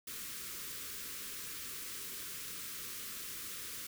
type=band-stop noise; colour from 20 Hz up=white; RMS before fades=-44 dBFS; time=0.07-3.87 s; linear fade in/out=5 ms; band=510 to 1100 Hz; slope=48 dB/octave; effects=none